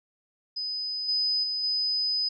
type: tone with level steps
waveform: sine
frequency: 5010 Hz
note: D#8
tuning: 11 cents sharp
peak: -29 / -23 / -27 / -24 dBFS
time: 0.56-2.29 s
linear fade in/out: 10 ms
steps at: 1.08 / 1.43 / 1.63 s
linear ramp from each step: 10 ms
effects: none